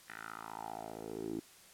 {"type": "tone with band-pass filter sweep", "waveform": "10% pulse", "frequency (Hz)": 55.1, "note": "A1", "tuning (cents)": 3, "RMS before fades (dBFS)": -44, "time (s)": [0.08, 1.4], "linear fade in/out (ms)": 10, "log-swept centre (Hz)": [1800, 310], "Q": 4.5, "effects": ["white hiss -59 dBFS RMS until 1.73 s", "low-pass 12000 Hz 12 dB/octave"]}